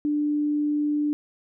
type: tone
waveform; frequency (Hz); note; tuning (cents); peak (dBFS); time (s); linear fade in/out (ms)
sine; 296; D4; +14; -21; 0.05-1.13; 0
effects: none